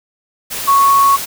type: tone in noise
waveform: sine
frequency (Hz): 1108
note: C#6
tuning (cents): -1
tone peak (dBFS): -7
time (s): 0.67-1.17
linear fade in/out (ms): 20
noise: white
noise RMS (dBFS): -23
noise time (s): 0.5-1.26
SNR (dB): +13
effects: none